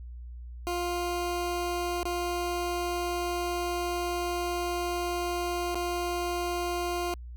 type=tone with dropouts; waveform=20% pulse; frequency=351 Hz; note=F4; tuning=9 cents sharp; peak=-24 dBFS; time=0.67-7.14 s; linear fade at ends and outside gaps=0 ms; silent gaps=2.031-2.054 / 5.746-5.755 s; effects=added 60 Hz sine -39 dBFS peak until 7.36 s